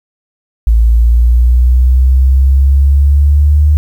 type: linear sweep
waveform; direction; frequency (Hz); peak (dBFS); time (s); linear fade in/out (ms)
sine; up; 55.5 to 75.3; -4; 0.67-3.77; 0
effects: 7-bit